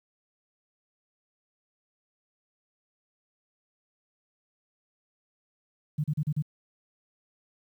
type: tone bursts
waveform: sine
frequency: 150 Hz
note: D3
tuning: 37 cents sharp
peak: -24 dBFS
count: 5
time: 5.98-6.424 s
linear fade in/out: 10 ms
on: 60 ms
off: 36 ms
effects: 10-bit